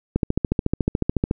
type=click train; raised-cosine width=3 ms; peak=-6 dBFS; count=17; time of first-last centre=0.16-1.311 s; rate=13.9 Hz; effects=none